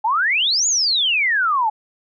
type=exponential two-way sweep; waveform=sine; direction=up then down; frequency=830 to 7040 to 830 Hz; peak=-15 dBFS; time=0.04-1.7 s; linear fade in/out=10 ms; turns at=0.67 s; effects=none